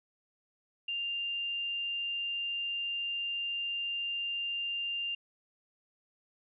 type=tone; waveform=sine; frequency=2794 Hz; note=F7; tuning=in tune; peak=-32 dBFS; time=0.88-5.15 s; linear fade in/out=5 ms; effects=none